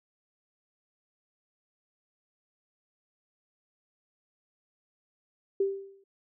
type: tone with exponential decay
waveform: sine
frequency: 392 Hz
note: G4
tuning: in tune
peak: -21 dBFS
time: 5.6-6.04 s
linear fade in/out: 5 ms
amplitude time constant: 95 ms
effects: none

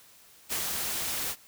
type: noise with ADSR envelope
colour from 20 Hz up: white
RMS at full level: -30 dBFS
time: 0.49-1.36 s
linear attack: 35 ms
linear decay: 94 ms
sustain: -2 dB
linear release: 58 ms
effects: white hiss -56 dBFS RMS until 1.47 s

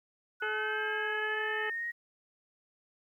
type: linear sweep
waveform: sine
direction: up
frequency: 1476 to 1892 Hz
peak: -33 dBFS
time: 0.4-1.92 s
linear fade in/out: 20 ms
type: harmonic tone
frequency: 429.4 Hz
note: A4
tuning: 42 cents flat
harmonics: 1 / 2 / 3 / 4 / 5 / 6 / 7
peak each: -37 / -40 / -42 / -43 / -44 / -45 / -45 dBFS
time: 0.42-1.7 s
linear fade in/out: 5 ms
effects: 11-bit

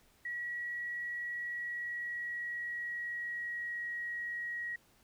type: tone with pitch glide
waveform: sine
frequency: 1922 to 1901 Hz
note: B6 to A#6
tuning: -48 to +33 cents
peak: -36 dBFS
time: 0.25-4.76 s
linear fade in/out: 5 ms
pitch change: -19 cents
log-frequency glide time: 1.42-3.88 s
effects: pink hiss -67 dBFS RMS until 5.03 s

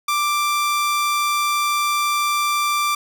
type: tone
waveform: sawtooth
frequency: 1178 Hz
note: D6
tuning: 5 cents sharp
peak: -14 dBFS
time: 0.08-2.95 s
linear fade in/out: 5 ms
effects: none

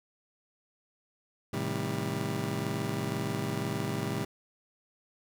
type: chord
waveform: 25% pulse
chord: A half-diminished seventh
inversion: none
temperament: just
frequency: 110 / 132 / 158.4 / 198 Hz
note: A2 / C3 / Eb3 / G3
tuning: 0 / +16 / +31 / +18 cents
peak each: -33 dBFS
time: 1.53-4.25 s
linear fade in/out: 5 ms
effects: none

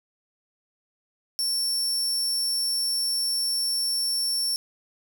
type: tone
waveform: sawtooth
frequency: 5440 Hz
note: F8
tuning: 46 cents flat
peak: -21 dBFS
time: 1.39-4.56 s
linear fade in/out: 0 ms
effects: none

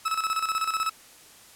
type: tone with tremolo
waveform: 40% pulse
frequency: 1300 Hz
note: E6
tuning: 24 cents flat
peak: -22 dBFS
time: 0.05-0.9 s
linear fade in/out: 10 ms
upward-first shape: square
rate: 16 Hz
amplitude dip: 65%
effects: white hiss -51 dBFS RMS until 1.55 s + low-pass 12000 Hz 12 dB/octave

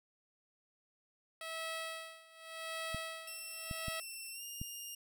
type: tone with tremolo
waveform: 10% pulse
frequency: 649 Hz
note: E5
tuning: 27 cents flat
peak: -30 dBFS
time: 1.41-4 s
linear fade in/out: 2 ms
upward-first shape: sine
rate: 0.86 Hz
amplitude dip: 90%
type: clicks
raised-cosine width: 5 ms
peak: -29 dBFS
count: 4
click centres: 2.946 / 3.712 / 3.883 / 4.615 s
type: tone with pitch glide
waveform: 10% pulse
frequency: 2692 to 2823 Hz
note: E7 to F7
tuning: +36 to +18 cents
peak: -36 dBFS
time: 3.27-4.95 s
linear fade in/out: 5 ms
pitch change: +82 cents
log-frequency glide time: 4.32-4.43 s
effects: none

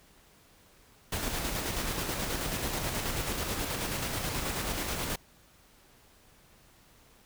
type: noise with tremolo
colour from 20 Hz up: pink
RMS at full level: -32 dBFS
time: 1.12-5.16 s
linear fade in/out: 5 ms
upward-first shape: square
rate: 9.3 Hz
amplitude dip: 30%
effects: pink hiss -60 dBFS RMS until 7.25 s

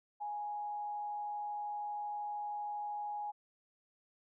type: tone with frequency modulation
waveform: sine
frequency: 830.6 Hz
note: G#5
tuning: in tune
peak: -37 dBFS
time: 0.2-3.32 s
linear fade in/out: 20 ms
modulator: 126 Hz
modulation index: 0.2
effects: none

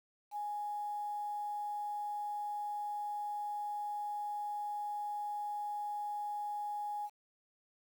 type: tone with quantisation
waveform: sine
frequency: 830 Hz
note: G#5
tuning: 1 cent flat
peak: -36 dBFS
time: 0.31-7.1 s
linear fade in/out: 50 ms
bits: 10
effects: none

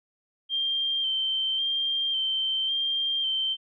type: tone with vibrato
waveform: sine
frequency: 3151 Hz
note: G7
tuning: 8 cents sharp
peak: -24 dBFS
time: 0.49-3.57 s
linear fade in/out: 50 ms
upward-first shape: square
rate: 0.91 Hz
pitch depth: 19 cents each way
effects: none

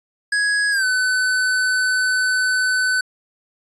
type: tone with pitch glide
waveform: square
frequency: 1665 to 1509.3 Hz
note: G#6 to F#6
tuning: +4 to +34 cents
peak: -17 dBFS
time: 0.32-3.01 s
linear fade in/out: 5 ms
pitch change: -170 cents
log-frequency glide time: 0.71-0.85 s
effects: resampled to 24000 Hz

